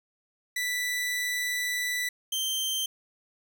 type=tone pair in turn; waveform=sawtooth; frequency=1975.5 / 3136 Hz; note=B6 / G7; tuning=0 / 0 cents; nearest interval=minor sixth; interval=800 cents; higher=second; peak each=-24 / -24 dBFS; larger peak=neither; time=0.56-2.09 / 2.32-2.86 s; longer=first; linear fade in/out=5 ms; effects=none